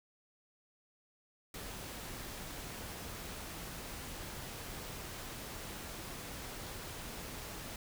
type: noise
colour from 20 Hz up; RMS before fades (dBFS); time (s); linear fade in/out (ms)
pink; -45; 1.54-7.76; 2
effects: none